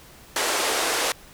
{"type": "band-pass noise", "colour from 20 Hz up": "pink", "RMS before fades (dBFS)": -24, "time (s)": [0.36, 1.12], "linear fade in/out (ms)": 2, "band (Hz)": [380, 11000], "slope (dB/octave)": 24, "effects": ["pink hiss -48 dBFS RMS until 1.33 s"]}